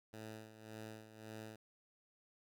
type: tone with tremolo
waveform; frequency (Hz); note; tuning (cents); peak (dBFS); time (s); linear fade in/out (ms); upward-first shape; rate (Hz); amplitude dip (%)
10% pulse; 109.4; A2; -9; -39; 0.13-1.56; 5; sine; 1.8; 70
effects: none